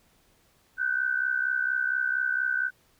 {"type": "tone pair together", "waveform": "sine", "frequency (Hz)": [1480, 1544.3], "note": ["F#6", "G6"], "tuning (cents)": [0, -26], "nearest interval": "minor second", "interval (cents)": 74, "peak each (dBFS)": -27, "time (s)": [0.77, 2.71], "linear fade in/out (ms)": 50, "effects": ["pink hiss -64 dBFS RMS until 2.99 s"]}